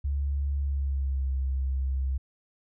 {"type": "tone with pitch glide", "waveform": "sine", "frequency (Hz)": [70.3, 66.35], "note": ["C#2", "C2"], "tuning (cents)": [25, 25], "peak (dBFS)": -25, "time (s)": [0.04, 2.18], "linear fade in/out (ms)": 10, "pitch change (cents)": -100, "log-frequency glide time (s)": [0.6, 1.3], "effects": []}